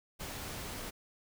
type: noise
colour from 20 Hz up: pink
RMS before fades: -42 dBFS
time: 0.19-0.91 s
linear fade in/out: 20 ms
effects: none